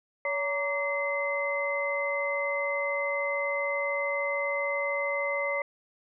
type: tone cluster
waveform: sine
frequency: 565 / 933 / 1151 / 2058 Hz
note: C#5 / A#5 / D6 / C7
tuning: +33 / +1 / -35 / -29 cents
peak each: -30 / -38 / -37 / -30 dBFS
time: 0.25-5.62 s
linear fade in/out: 2 ms
effects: none